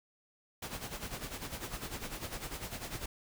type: noise with tremolo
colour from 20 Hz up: pink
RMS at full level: -39 dBFS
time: 0.62-3.06 s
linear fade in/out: 5 ms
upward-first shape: sine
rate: 10 Hz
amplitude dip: 70%
effects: none